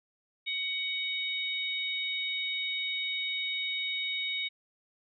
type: harmonic tone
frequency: 748 Hz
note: F#5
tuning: 19 cents sharp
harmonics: 3 / 4 / 5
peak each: -34 / -41 / -33 dBFS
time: 0.46-4.49 s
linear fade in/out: 20 ms
effects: none